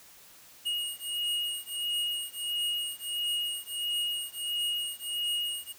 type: beating tone pair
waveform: square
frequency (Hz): 2873 / 2874.5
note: F7 / F7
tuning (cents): +48 / +49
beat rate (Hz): 1.5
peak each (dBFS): -34 / -34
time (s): 0.65-5.73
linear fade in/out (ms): 20
effects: white hiss -54 dBFS RMS until 5.78 s